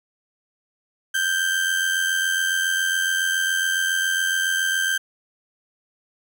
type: tone with amplitude modulation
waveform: 35% pulse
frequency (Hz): 1568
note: G6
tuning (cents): 0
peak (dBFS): -16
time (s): 1.14-4.98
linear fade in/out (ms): 10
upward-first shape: sine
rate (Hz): 87.2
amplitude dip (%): 50
effects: none